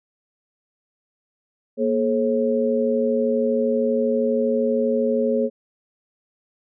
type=tone cluster; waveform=sine; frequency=235.8 / 428.4 / 541 Hz; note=A#3 / A4 / C#5; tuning=+20 / -46 / -42 cents; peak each=-22 dBFS; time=1.77-5.5 s; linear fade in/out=50 ms; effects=none